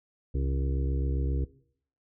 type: harmonic tone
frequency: 67.5 Hz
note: C#2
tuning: 45 cents flat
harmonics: 1 / 2 / 4 / 5 / 6 / 7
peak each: -27 / -33 / -39 / -41 / -43 / -44 dBFS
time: 0.34-1.45 s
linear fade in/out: 10 ms
effects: noise-tail reverb RT60 0.6 s tail -18 dB re dry